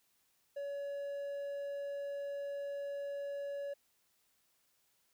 triangle tone, 565 Hz, C#5, 33 cents sharp, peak -36 dBFS, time 0.56-3.74 s, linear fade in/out 10 ms, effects white hiss -75 dBFS RMS until 5.13 s

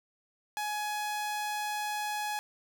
sawtooth tone, 840 Hz, G#5, 19 cents sharp, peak -28 dBFS, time 0.57-2.39 s, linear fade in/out 0 ms, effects none

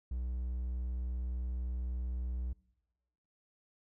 triangle tone, 61.74 Hz, B1, in tune, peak -32 dBFS, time 0.11-2.53 s, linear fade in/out 5 ms, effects noise-tail reverb RT60 1.0 s tail -23 dB re dry

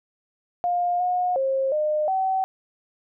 sine tone with pitch steps, 707 / 722 / 535 / 608 / 762 Hz, F5 / F#5 / C5 / D#5 / G5, +21 / -43 / +38 / -40 / -49 cents, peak -20 dBFS, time 0.64-2.44 s, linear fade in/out 0 ms, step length 360 ms, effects none

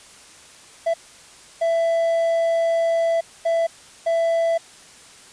triangle tone bursts at uneven times, 665 Hz, E5, 15 cents sharp, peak -15 dBFS, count 4, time 0.86-0.94 / 1.61-3.21 / 3.45-3.67 / 4.06-4.58 s, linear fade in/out 10 ms, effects white hiss -46 dBFS RMS until 5.32 s + resampled to 22050 Hz

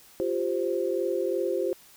sine chord, F suspended second, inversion none, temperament equal, 349.2 / 392 / 523.3 Hz, F4 / G4 / C5, 0 / 0 / 0 cents, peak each -29 dBFS, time 0.2-1.73 s, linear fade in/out 0 ms, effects white hiss -54 dBFS RMS until 1.96 s

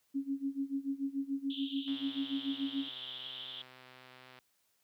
sine tone with tremolo, 275.1 Hz, C#4, 13 cents flat, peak -30 dBFS, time 0.14-2.89 s, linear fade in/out 20 ms, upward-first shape sine, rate 6.9 Hz, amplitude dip 90%
pink band-pass noise, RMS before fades -45 dBFS, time 1.5-3.62 s, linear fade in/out 5 ms, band 3000 to 3600 Hz, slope 96 dB/octave
click train, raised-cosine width 0.3 ms, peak -38 dBFS, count 322, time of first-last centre 1.88-4.388 s, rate 128 Hz
effects white hiss -75 dBFS RMS until 4.83 s + high-pass 60 Hz 12 dB/octave

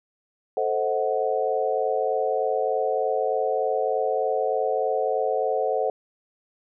sine chord, A diminished seventh, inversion none, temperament equal with one note detuned, 440 / 523.3 / 632.4 / 740 Hz, A4 / C5 / Eb5 / Gb5, 0 / 0 / +28 / 0 cents, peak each -26 / -26 / -29 / -27 dBFS, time 0.57-5.9 s, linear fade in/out 2 ms, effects none

